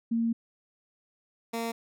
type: tone pair in turn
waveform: sine / 15% pulse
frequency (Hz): 230 / 230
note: A#3 / A#3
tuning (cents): -23 / -23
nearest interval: unison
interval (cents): 0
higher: neither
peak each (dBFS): -24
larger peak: neither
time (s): 0.11-0.33 / 1.53-1.72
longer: first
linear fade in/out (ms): 10
effects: none